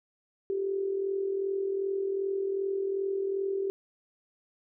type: tone with amplitude modulation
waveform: sine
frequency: 390.7 Hz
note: G4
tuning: 6 cents flat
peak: -25 dBFS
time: 0.5-3.7 s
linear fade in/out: 0 ms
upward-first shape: sine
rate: 42.6 Hz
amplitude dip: 55%
effects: none